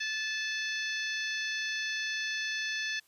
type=harmonic tone; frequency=871 Hz; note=A5; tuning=18 cents flat; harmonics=2 / 3 / 4 / 5 / 6 / 7; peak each=-34 / -38 / -40 / -42 / -44 / -45 dBFS; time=0-3 s; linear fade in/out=10 ms; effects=white hiss -66 dBFS RMS until 3.07 s + resampled to 32000 Hz